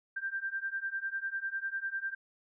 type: beating tone pair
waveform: sine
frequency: 1573 / 1583 Hz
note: G6 / G6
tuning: +6 / +17 cents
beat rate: 10 Hz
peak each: -37 / -36 dBFS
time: 0.16-2.15 s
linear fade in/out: 10 ms
effects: none